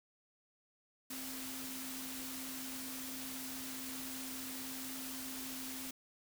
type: tone in noise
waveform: sine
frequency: 261.6 Hz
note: C4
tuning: in tune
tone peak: -47 dBFS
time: 1.1-5.91 s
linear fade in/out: 5 ms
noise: white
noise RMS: -45 dBFS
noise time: 1.1-5.91 s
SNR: -5 dB
effects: none